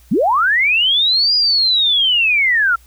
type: linear two-way sweep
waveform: sine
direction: up then down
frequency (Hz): 153.9 to 4932 to 1333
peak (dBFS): -11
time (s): 0.11-2.76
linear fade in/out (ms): 10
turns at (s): 1.35
effects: added 60 Hz sine -45 dBFS peak until 2.86 s + white hiss -52 dBFS RMS until 2.86 s